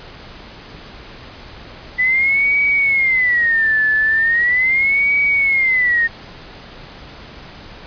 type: tone with vibrato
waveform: sine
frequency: 1984 Hz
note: B6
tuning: 7 cents sharp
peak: -12 dBFS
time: 1.98-6.08 s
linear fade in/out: 20 ms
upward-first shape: sine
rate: 0.39 Hz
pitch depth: 230 cents each way
effects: pink hiss -37 dBFS RMS until 7.86 s + resampled to 11025 Hz